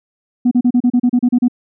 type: tone bursts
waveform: sine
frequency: 245.6 Hz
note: B3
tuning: 9 cents flat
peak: -7 dBFS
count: 11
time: 0.45-1.483 s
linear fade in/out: 10 ms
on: 63 ms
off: 34 ms
effects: tanh soft clip ceiling -6 dBFS